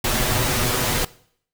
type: noise with comb filter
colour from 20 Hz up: pink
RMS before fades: -21 dBFS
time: 0.04-1.05 s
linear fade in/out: 5 ms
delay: 8.1 ms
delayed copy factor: +0.55
effects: noise-tail reverb RT60 0.6 s tail -20 dB re dry